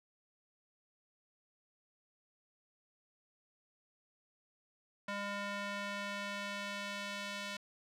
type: tone with band-pass filter sweep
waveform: square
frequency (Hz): 202.2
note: G#3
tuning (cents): -46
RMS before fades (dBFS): -41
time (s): 5.08-7.57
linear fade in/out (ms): 5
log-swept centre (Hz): 1600 to 3100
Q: 0.84
effects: none